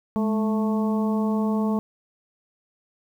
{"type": "harmonic tone with a mistuned harmonic", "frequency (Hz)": 220, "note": "A3", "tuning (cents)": 0, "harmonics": [1, 2, 3, 4, 5], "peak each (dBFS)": [-21, -30, -34, -34, -36], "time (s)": [0.16, 1.79], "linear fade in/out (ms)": 0, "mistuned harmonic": 1, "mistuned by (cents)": -59, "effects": ["9-bit"]}